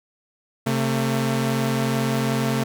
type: tone pair together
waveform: sawtooth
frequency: 133.49 / 224.5 Hz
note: C3 / A3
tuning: +35 / +35 cents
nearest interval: major sixth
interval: 900 cents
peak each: -19 / -19 dBFS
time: 0.66-2.64 s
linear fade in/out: 10 ms
effects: none